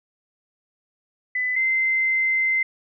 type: tone pair in turn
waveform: sine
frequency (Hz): 2004 / 2073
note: B6 / C7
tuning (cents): +25 / -17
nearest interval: minor second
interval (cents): 58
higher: second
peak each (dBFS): -21 / -18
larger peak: second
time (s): 1.35-1.56 / 1.56-2.63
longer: second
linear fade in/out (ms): 5
effects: none